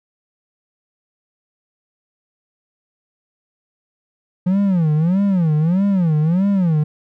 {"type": "tone with vibrato", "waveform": "triangle", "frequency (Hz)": 174.61, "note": "F3", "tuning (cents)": 0, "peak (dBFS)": -11, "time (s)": [4.46, 6.84], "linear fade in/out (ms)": 10, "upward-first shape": "sine", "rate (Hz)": 1.6, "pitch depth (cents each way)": 250, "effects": []}